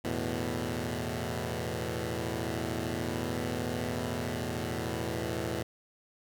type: chord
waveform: 10% pulse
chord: E suspended fourth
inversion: none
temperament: equal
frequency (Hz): 82.41 / 110 / 123.47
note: E2 / A2 / B2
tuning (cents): 0 / 0 / 0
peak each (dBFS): -28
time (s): 0.04-5.63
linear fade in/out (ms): 10
effects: none